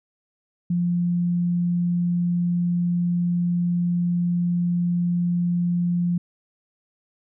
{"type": "tone", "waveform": "sine", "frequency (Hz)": 174.61, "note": "F3", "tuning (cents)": 0, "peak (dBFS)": -19, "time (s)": [0.7, 6.18], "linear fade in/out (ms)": 5, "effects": []}